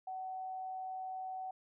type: tone with amplitude modulation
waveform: sine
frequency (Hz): 752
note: F#5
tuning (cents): +28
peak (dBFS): -38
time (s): 0.07-1.51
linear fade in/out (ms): 5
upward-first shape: sine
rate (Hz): 132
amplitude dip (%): 25
effects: none